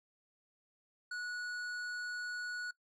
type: tone with hard clipping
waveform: sine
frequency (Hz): 1465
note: F#6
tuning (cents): -18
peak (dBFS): -40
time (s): 1.11-2.71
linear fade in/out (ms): 5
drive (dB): 9
effects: noise-tail reverb RT60 0.1 s tail -20 dB re dry